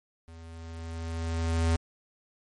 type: tone with level ramp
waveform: square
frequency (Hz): 82.41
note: E2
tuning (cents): 0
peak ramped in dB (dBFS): -46 to -22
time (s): 0.28-1.76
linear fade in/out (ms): 0
effects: MP3 48 kbps